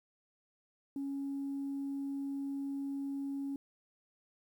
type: tone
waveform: sine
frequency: 277.2 Hz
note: C#4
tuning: in tune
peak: -34 dBFS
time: 0.96-3.56 s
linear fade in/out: 2 ms
effects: tanh soft clip ceiling -32 dBFS + 11-bit